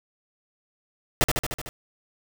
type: noise with echo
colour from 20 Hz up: pink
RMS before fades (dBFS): -19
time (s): 1.21-1.24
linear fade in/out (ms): 0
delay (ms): 75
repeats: 6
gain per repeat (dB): -3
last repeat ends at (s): 1.69
effects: none